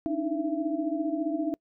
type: tone cluster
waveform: sine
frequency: 281.7 / 304.9 / 319.7 / 670 Hz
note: C#4 / D#4 / D#4 / E5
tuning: +28 / -35 / +47 / +28 cents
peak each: -34 / -30 / -31 / -34 dBFS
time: 0.06-1.54 s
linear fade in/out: 0 ms
effects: noise-tail reverb RT60 0.1 s tail -26 dB re dry